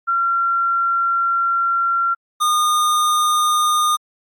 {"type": "tone pair in turn", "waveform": ["sine", "square"], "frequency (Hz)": [1370, 1220.5], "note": ["F6", "D#6"], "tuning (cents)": [-34, -34], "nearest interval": "major second", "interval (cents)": 200, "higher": "first", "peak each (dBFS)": -15, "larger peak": "neither", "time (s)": [[0.07, 2.15], [2.4, 3.97]], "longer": "first", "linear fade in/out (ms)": 20, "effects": ["AAC 64 kbps"]}